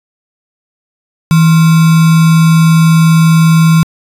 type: tone with sample-and-hold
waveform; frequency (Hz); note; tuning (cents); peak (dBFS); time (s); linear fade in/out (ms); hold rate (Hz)
sine; 162.7; E3; -22; -3; 1.31-3.83; 0; 1225
effects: resampled to 32000 Hz